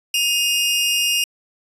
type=tone pair together; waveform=sawtooth; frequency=2517 / 2819 Hz; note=D#7 / F7; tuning=+19 / +16 cents; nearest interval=major second; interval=197 cents; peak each=-21 / -14 dBFS; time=0.14-1.24 s; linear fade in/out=2 ms; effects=resampled to 32000 Hz